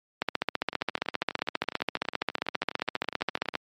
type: two click trains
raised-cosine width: 0.3 ms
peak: -9 / -19 dBFS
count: 51 / 35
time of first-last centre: 0.22-3.553 / 0.73-3.54 s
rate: 15 / 12.1 Hz
effects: high-pass 200 Hz 12 dB/octave + MP3 64 kbps